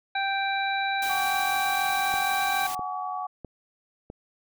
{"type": "harmonic tone", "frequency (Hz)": 784, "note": "G5", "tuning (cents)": 0, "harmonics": [1, 2, 3, 5], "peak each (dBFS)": [-27, -30, -32, -34], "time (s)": [0.15, 2.67], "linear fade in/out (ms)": 5}
{"type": "noise", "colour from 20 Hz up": "white", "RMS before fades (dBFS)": -36, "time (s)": [1.02, 2.75], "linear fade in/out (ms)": 2}
{"type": "chord", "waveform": "sine", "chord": "F# suspended second", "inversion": "none", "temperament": "equal with one note detuned", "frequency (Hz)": [740, 830.6, 1137.9], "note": ["F#5", "G#5", "C#6"], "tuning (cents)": [0, 0, 45], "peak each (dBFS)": [-32, -36, -33], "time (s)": [1.09, 3.27], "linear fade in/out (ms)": 10}
{"type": "click train", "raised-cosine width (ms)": 2, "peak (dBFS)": -25, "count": 4, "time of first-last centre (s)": [2.14, 4.101], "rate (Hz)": 1.53}
{"effects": []}